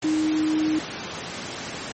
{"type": "tone in noise", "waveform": "sine", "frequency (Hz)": 311.2, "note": "D#4", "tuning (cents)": 0, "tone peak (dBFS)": -19, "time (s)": [0.04, 0.79], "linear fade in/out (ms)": 5, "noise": "pink", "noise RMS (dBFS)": -32, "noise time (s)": [0.02, 1.92], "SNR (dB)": 10, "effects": ["high-pass 150 Hz 12 dB/octave", "MP3 32 kbps"]}